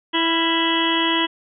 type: harmonic tone with a mistuned harmonic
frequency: 329.6 Hz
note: E4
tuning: in tune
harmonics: 1 / 2 / 3 / 4 / 5 / 6 / 8 / 9 / 10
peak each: -22 / -33 / -23 / -34 / -30 / -26 / -30 / -25 / -24 dBFS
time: 0.13-1.27 s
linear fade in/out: 20 ms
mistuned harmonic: 4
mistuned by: +49 cents
effects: none